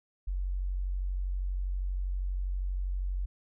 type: tone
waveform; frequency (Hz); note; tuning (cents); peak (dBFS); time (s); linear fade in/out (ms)
sine; 46.25; F#1; 0; -29; 0.27-3.26; 10
effects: none